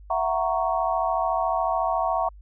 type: chord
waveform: sine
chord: F# dominant seventh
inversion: third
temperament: equal with one note detuned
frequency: 666.1 / 740 / 932.3 / 1108.7 Hz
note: E5 / F#5 / A#5 / C#6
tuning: +18 / 0 / 0 / 0 cents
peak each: -26 / -26 / -28 / -28 dBFS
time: 0.1-2.29 s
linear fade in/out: 5 ms
effects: added 50 Hz sine -43 dBFS peak until 2.41 s